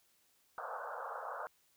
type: band-pass noise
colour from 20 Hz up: white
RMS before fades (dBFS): -43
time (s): 0.58-1.47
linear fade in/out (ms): 0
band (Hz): 470 to 1500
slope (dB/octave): 96
effects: white hiss -72 dBFS RMS until 1.76 s